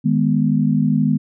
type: chord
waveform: sine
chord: G# minor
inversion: second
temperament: equal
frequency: 155.56 / 207.7 / 246.9 Hz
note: D#3 / G#3 / B3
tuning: 0 / 0 / 0 cents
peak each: -18 dBFS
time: 0.04-1.18 s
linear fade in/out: 20 ms
effects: none